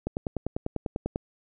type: click train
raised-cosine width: 2 ms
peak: -15 dBFS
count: 12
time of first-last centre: 0.07-1.159 s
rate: 10.1 Hz
effects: none